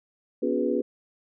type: tone cluster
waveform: sine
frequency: 246.7 / 283.9 / 359 / 416.1 / 494.3 Hz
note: B3 / C#4 / F4 / G#4 / B4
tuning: -2 / +41 / +48 / +3 / +1 cents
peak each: -29 dBFS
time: 0.42-0.82 s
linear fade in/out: 10 ms
effects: none